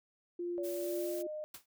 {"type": "tone with tremolo", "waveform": "sine", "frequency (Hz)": 349.2, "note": "F4", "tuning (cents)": 0, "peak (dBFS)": -34, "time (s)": [0.39, 1.27], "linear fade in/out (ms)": 5, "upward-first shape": "triangle", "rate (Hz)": 2.1, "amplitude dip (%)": 35}
{"type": "tone with pitch glide", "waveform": "sine", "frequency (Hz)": [570, 610.9], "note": ["C#5", "D#5"], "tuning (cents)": [48, -32], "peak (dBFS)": -38, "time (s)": [0.58, 1.44], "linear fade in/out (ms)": 0, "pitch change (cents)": 120, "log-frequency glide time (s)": [0.73, 1.16]}
{"type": "noise", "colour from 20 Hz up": "blue", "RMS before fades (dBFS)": -47, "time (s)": [0.63, 1.23], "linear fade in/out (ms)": 20}
{"type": "noise with exponential decay", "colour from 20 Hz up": "white", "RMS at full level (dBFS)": -43, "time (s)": [1.54, 1.66], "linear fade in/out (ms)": 5, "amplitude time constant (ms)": 26}
{"effects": []}